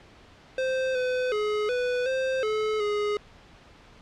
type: tone with pitch steps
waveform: square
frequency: 521 / 505 / 422.1 / 495.3 / 524 / 430.9 / 416.1 Hz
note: C5 / B4 / G#4 / B4 / C5 / A4 / G#4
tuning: -7 / +39 / +28 / +5 / +2 / -36 / +3 cents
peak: -25 dBFS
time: 0.58-3.17 s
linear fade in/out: 2 ms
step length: 370 ms
effects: pink hiss -52 dBFS RMS until 4.01 s + low-pass 4000 Hz 12 dB/octave